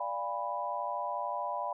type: chord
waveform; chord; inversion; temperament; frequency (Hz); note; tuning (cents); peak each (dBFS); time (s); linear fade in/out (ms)
sine; D diminished seventh; none; equal with one note detuned; 587.3 / 698.5 / 812.1 / 987.8; D5 / F5 / Ab5 / Cb6; 0 / 0 / -39 / 0; -39 / -39 / -39 / -35; 0-1.73; 5
effects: none